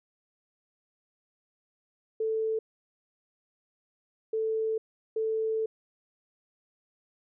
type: tone bursts at uneven times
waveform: sine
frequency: 441.6 Hz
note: A4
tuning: 6 cents sharp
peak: -26 dBFS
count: 3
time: 2.2-2.59 / 4.33-4.78 / 5.16-5.66 s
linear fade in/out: 5 ms
effects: none